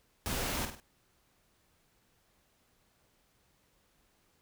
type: noise with echo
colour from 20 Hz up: pink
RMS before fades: -35 dBFS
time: 0.26-0.65 s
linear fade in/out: 0 ms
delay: 50 ms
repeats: 3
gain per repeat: -7 dB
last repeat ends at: 0.8 s
effects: pink hiss -71 dBFS RMS until 4.41 s